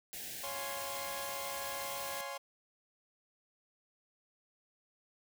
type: band-stop noise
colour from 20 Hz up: white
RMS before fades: -44 dBFS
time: 0.13-2.21 s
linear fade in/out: 0 ms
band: 860 to 1500 Hz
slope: 96 dB/octave
type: chord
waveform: sawtooth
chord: Db major seventh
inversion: none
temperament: equal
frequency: 554.4 / 698.5 / 830.6 / 1046.5 Hz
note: Db5 / F5 / Ab5 / C6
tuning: 0 / 0 / 0 / 0 cents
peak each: -40 / -45 / -43 / -41 dBFS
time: 0.43-2.38 s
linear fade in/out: 10 ms
effects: none